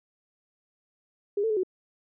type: tone with pitch steps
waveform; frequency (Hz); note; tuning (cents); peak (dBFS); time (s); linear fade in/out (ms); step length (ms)
sine; 406.4 / 446.6 / 428.6 / 371.3; G#4 / A4 / A4 / F#4; -38 / +26 / -45 / +6; -23; 1.37-1.634; 5; 66
effects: none